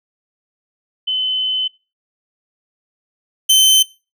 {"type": "tone pair in turn", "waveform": ["sine", "sawtooth"], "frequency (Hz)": [3039, 3081], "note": ["F#7", "G7"], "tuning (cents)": [46, -31], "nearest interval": "unison", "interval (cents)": 23, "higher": "second", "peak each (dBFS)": [-16, -5], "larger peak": "second", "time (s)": [[1.07, 1.68], [3.49, 3.83]], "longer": "first", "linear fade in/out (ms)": 10, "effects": ["noise-tail reverb RT60 0.3 s tail -21 dB re dry"]}